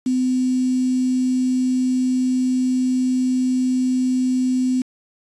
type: tone with quantisation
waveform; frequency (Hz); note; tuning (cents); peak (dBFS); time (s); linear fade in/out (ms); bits
sine; 254.7; C4; -46; -16; 0.06-4.82; 5; 6
effects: resampled to 24000 Hz